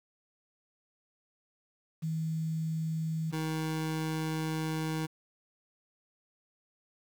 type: tone pair in turn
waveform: sine / 25% pulse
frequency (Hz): 160 / 157.98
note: D#3 / D#3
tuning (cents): +49 / +27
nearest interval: unison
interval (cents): 22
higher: first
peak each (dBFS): -30 / -27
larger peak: second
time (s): 2.02-3.32 / 3.32-5.07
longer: second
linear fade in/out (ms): 20
effects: 9-bit